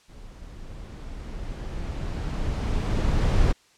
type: noise with level ramp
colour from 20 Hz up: brown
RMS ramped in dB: -44 to -19 dBFS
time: 0.08-3.53 s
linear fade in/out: 20 ms
effects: white hiss -59 dBFS RMS until 3.77 s + low-pass 7000 Hz 12 dB/octave